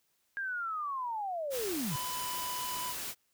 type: linear sweep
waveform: sine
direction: down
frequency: 1627 to 123.47 Hz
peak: -33 dBFS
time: 0.37-1.96 s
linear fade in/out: 0 ms
type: noise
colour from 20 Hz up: white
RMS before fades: -39 dBFS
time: 1.5-3.15 s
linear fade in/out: 50 ms
type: tone with pitch glide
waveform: square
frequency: 1000 to 993.7 Hz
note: B5 to B5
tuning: +21 to +10 cents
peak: -38 dBFS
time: 1.9-2.95 s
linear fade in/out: 50 ms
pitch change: -11 cents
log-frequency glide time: 2.1-2.25 s
effects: white hiss -75 dBFS RMS until 3.33 s